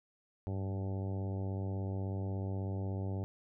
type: harmonic tone with a mistuned harmonic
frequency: 96.4 Hz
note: G2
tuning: 28 cents flat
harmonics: 1 / 2 / 3 / 4 / 5 / 6 / 7 / 8 / 9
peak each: -35 / -43 / -46 / -47 / -51 / -51 / -54 / -55 / -57 dBFS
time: 0.47-3.24 s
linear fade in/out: 0 ms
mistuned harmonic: 1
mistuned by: +35 cents
effects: none